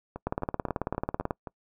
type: two click trains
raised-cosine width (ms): 1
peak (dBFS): -14 / -22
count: 20 / 6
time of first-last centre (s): 0.27-1.308 / 0.16-1.472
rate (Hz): 18.3 / 3.81
effects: noise-tail reverb RT60 0.1 s tail -25 dB re dry